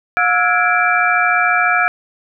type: tone cluster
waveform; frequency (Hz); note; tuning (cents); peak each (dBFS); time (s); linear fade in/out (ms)
sine; 717 / 1317 / 1431 / 1663 / 2341; F5 / E6 / F6 / G#6 / D7; +45 / -2 / +42 / +2 / -6; -18; 0.17-1.88; 0
effects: none